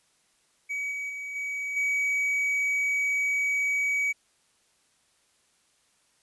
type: tone with level steps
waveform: triangle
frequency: 2269 Hz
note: C#7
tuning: 40 cents sharp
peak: -27 / -29 / -32 / -28 / -22 dBFS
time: 0.69-4.13 s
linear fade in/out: 20 ms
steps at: 0.91 / 1.09 / 1.35 / 1.76 s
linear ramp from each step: 10 ms
effects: white hiss -67 dBFS RMS until 6.22 s + resampled to 24000 Hz